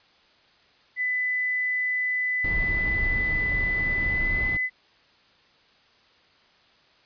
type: tone with pitch glide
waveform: sine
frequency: 2000 to 2012 Hz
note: B6 to B6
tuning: +21 to +32 cents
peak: -23 dBFS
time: 0.96-4.7 s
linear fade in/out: 50 ms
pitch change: +11 cents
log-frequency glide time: 4.04-4.35 s
type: noise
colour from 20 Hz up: brown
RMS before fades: -30 dBFS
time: 2.44-4.57 s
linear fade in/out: 5 ms
effects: white hiss -59 dBFS RMS until 7.05 s + resampled to 11025 Hz